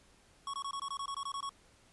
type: tone bursts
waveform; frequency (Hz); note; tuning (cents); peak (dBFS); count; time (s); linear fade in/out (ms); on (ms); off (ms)
square; 1108.7; C#6; 0; -37; 12; 0.47-1.493; 2; 66; 21
effects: pink hiss -64 dBFS RMS until 1.92 s + resampled to 24000 Hz

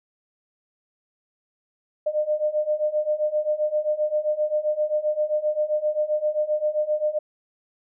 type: beating tone pair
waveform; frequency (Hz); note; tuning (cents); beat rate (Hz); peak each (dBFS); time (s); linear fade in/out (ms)
sine; 602 / 609.6; D5 / D#5; +43 / -36; 7.6; -25 / -23; 2.06-7.19; 10
effects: none

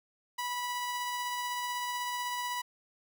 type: tone with tremolo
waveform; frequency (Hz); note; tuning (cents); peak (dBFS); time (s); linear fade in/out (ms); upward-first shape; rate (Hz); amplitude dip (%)
sawtooth; 981; B5; -12; -28; 0.38-2.62; 10; triangle; 16; 25
effects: none

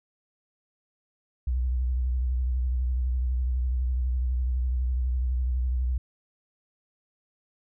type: tone with vibrato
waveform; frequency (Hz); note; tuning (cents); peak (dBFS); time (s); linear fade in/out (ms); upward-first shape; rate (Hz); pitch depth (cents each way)
sine; 62.6; B1; +24; -23; 1.47-5.98; 5; triangle; 12; 82
effects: none

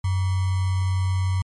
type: tone with sample-and-hold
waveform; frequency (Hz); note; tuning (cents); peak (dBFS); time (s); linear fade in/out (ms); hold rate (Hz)
sine; 93.5; F#2; +19; -19; 0.04-1.42; 5; 1050
effects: MP3 48 kbps

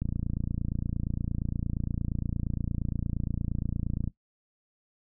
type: click train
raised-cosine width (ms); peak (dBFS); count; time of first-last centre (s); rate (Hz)
5; -18; 117; 0.02-4.076; 28.6
effects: noise-tail reverb RT60 0.1 s tail -17 dB re dry

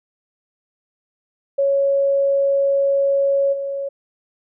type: tone with level steps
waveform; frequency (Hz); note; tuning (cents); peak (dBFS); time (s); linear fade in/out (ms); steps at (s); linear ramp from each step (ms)
sine; 554.4; C#5; 0; -14 / -22; 1.58-3.89; 10; 3.52; 20
effects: none

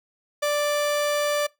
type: tone pair together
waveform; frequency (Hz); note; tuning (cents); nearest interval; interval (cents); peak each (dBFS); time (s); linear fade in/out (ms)
45% pulse; 587.3 / 1174.6; D5 / D6; 0 / 0; octave; 1200; -22 / -31; 0.42-1.47; 10
effects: noise-tail reverb RT60 0.2 s tail -22 dB re dry

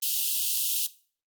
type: high-pass noise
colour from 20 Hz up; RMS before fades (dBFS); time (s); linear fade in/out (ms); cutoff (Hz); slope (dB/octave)
white; -27; 0.02-0.87; 10; 2700; 96
effects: noise-tail reverb RT60 0.4 s tail -17 dB re dry + Opus 32 kbps

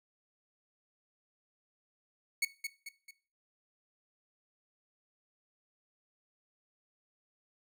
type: tone with echo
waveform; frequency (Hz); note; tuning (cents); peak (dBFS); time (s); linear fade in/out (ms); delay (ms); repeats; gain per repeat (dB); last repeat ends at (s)
sawtooth; 2217; C#7; 0; -24; 2.42-2.45; 5; 220; 3; -7; 3.11
effects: noise-tail reverb RT60 0.4 s tail -17 dB re dry

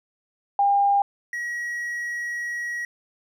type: tone pair in turn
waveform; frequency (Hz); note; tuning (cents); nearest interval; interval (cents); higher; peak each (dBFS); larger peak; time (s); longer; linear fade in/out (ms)
sine / triangle; 803 / 1909.9; G5 / A#6; +41 / +42; octave + minor third; 1501; second; -16 / -25; first; 0.59-1.02 / 1.33-2.85; second; 2
effects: none

